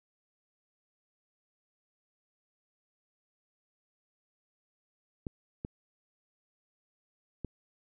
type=clicks; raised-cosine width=3 ms; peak=-23 dBFS; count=3; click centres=5.268 / 5.649 / 7.447 s; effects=none